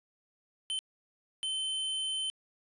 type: tone bursts at uneven times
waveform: square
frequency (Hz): 3075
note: G7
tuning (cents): -34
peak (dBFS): -32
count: 2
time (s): 0.7-0.79 / 1.43-2.3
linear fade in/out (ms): 0
effects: resampled to 24000 Hz + 12-bit